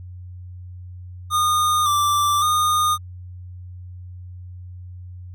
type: tone with pitch steps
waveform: square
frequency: 1225 / 1174 / 1226 Hz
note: D#6 / D6 / D#6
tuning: -27 / -1 / -26 cents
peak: -17 dBFS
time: 1.3-2.98 s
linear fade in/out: 50 ms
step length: 560 ms
effects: added 90 Hz sine -34 dBFS peak until 5.34 s